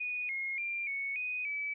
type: tone with pitch steps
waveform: sine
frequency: 2471 / 2152 / 2381 / 2216 / 2492 / 2296 Hz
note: D#7 / C7 / D7 / C#7 / D#7 / D7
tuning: -13 / +48 / +23 / -1 / +2 / -40 cents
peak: -33 dBFS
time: 0-1.74 s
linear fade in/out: 10 ms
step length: 290 ms
effects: none